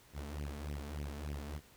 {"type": "tone with flanger", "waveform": "sawtooth", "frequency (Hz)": 72.9, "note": "D2", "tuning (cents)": -12, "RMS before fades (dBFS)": -42, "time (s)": [0.13, 1.61], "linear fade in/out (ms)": 50, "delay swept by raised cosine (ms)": [0.35, 4.65], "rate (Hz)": 3.4, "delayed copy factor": 1, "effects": ["pink hiss -62 dBFS RMS until 1.76 s"]}